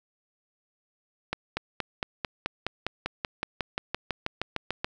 accelerating click train, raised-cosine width 0.3 ms, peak -12 dBFS, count 20, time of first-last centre 1.33-4.845 s, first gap 240 ms, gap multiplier 0.97, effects none

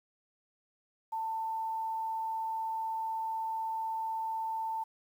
sine tone, 892 Hz, A5, 23 cents sharp, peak -32 dBFS, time 1.12-4.84 s, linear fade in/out 10 ms, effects 10-bit

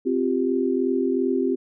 sine chord, C suspended fourth, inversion none, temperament equal, 261.6 / 349.2 / 392 Hz, C4 / F4 / G4, 0 / 0 / 0 cents, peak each -23 / -25 / -24 dBFS, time 0.05-1.56 s, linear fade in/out 20 ms, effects none

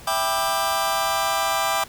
sawtooth chord, E minor seventh, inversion none, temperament just, 659.3 / 791.1 / 988.9 / 1186.7 Hz, E5 / G5 / B5 / D6, 0 / +16 / +2 / +18 cents, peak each -23 / -21 / -24 / -21 dBFS, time 0.07-1.84 s, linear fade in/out 5 ms, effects pink hiss -44 dBFS RMS until 1.88 s

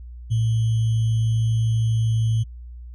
sine tone with sample-and-hold, 112.6 Hz, A2, 40 cents sharp, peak -17 dBFS, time 0.3-2.44 s, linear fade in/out 20 ms, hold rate 3150 Hz, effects added 60 Hz sine -35 dBFS peak until 2.94 s + resampled to 22050 Hz

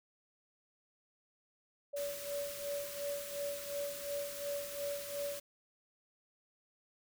sine tone with tremolo, 571 Hz, D5, 49 cents flat, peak -35 dBFS, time 1.93-5.4 s, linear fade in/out 10 ms, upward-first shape sine, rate 2.8 Hz, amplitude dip 75%
white band-stop noise, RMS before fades -46 dBFS, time 1.96-5.4 s, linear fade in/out 10 ms, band 600 to 1000 Hz, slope 96 dB/octave
effects none

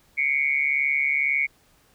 sine tone with amplitude modulation, 2217 Hz, C#7, in tune, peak -16 dBFS, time 0.17-1.47 s, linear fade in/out 20 ms, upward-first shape sine, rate 142 Hz, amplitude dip 85%, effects pink hiss -60 dBFS RMS until 1.94 s

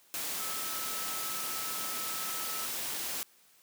sine tone in noise, 1301 Hz, E6, 23 cents flat, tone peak -43 dBFS, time 0.4-2.66 s, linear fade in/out 0 ms, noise white, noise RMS -36 dBFS, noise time 0.14-3.23 s, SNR -10 dB, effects white hiss -63 dBFS RMS until 3.62 s + high-pass 150 Hz 12 dB/octave

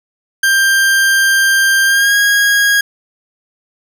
40% pulse tone with pitch glide, 1585 to 1639.9 Hz, G6 to G#6, +19 to -22 cents, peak -8 dBFS, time 0.43-2.81 s, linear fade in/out 5 ms, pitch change +59 cents, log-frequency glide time 1.85-2.15 s, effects none

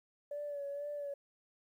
sine tone with vibrato, 574 Hz, D5, 40 cents flat, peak -37 dBFS, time 0.31-1.14 s, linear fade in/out 5 ms, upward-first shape sine, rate 2.1 Hz, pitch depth 37 cents each way, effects tanh soft clip ceiling -33 dBFS + 12-bit

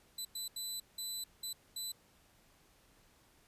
20% pulse tone bursts at uneven times, 4000 Hz, B7, 21 cents sharp, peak -33 dBFS, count 6, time 0.18-0.25 / 0.35-0.48 / 0.56-0.8 / 0.98-1.24 / 1.43-1.53 / 1.76-1.92 s, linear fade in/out 5 ms, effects pink hiss -67 dBFS RMS until 3.47 s + resampled to 32000 Hz

